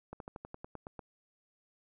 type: slowing click train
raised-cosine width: 1 ms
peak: -29 dBFS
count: 10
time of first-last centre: 0.13-0.992 s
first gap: 72 ms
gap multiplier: 1.07
effects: none